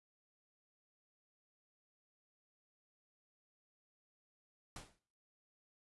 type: noise with exponential decay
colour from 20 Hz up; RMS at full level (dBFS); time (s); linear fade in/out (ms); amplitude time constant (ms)
pink; -45; 4.76-4.99; 2; 50
effects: noise-tail reverb RT60 0.6 s tail -23 dB re dry + resampled to 24000 Hz